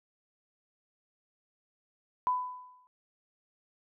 sine tone with exponential decay, 1000 Hz, B5, 21 cents sharp, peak -23 dBFS, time 2.27-2.87 s, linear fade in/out 0 ms, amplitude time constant 130 ms, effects none

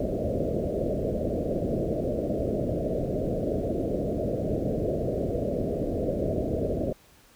white low-pass noise, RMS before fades -28 dBFS, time 0-6.93 s, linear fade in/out 5 ms, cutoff 650 Hz, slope 96 dB/octave, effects pink hiss -57 dBFS RMS until 7.35 s

